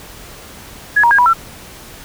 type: tone with pitch steps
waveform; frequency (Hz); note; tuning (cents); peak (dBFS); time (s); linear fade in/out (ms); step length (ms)
sine; 1678 / 944 / 1628 / 979 / 1345; G#6 / A#5 / G#6 / B5 / E6; +17 / +22 / -35 / -15 / +34; -7; 0.96-1.335; 10; 75
effects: pink hiss -36 dBFS RMS until 2.04 s